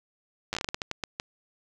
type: slowing click train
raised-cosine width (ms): 0.2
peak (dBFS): -13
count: 13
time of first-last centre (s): 0.53-1.199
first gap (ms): 9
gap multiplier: 1.3
effects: none